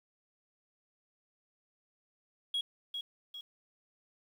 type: tone with echo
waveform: sine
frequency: 3312 Hz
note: G#7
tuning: 5 cents flat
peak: -28 dBFS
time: 2.54-2.61 s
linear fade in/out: 5 ms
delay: 400 ms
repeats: 2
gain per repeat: -7 dB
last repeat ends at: 3.41 s
effects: tanh soft clip ceiling -29 dBFS + 10-bit